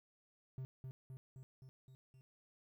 triangle tone with echo, 130.81 Hz, C3, in tune, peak -40 dBFS, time 0.58-0.65 s, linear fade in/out 0 ms, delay 260 ms, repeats 6, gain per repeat -3 dB, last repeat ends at 2.21 s, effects 13-bit

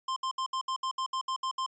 square tone bursts, 1048 Hz, C6, 2 cents sharp, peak -30 dBFS, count 11, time 0.08-1.663 s, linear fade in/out 5 ms, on 83 ms, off 67 ms, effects resampled to 16000 Hz

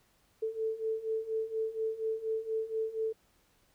sine beating tone pair, 440 / 444.2 Hz, A4 / A4, 0 / +16 cents, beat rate 4.2 Hz, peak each -36 / -33 dBFS, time 0.42-3.13 s, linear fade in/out 10 ms, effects pink hiss -69 dBFS RMS until 3.74 s

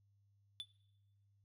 triangle tone with exponential decay, 3487 Hz, A7, 16 cents flat, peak -36 dBFS, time 0.6-0.68 s, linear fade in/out 0 ms, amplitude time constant 16 ms, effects noise-tail reverb RT60 1.0 s tail -20 dB re dry + added 100 Hz sine -70 dBFS peak until 1.44 s

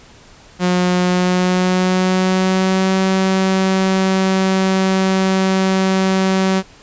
sawtooth tone with pitch glide, 180 to 189.93 Hz, F#3 to F#3, -47 to +46 cents, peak -9 dBFS, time 0.59-6.63 s, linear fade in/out 50 ms, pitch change +93 cents, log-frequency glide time 1.02-2.96 s, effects pink hiss -44 dBFS RMS until 6.82 s + resampled to 16000 Hz

